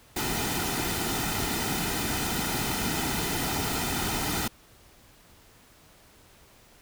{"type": "noise with comb filter", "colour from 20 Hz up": "pink", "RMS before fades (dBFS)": -29, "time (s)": [0.16, 4.48], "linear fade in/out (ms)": 5, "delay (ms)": 1.8, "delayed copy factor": -0.6, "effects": ["pink hiss -56 dBFS RMS until 6.81 s"]}